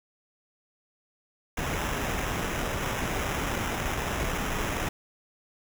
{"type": "noise with sample-and-hold", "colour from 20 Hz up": "pink", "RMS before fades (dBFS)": -30, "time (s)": [1.57, 4.89], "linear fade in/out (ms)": 5, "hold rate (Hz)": 4410, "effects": []}